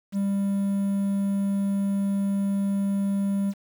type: tone with quantisation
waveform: triangle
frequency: 198.2 Hz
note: G3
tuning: 19 cents sharp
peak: -20 dBFS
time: 0.12-3.54 s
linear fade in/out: 50 ms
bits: 8
effects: none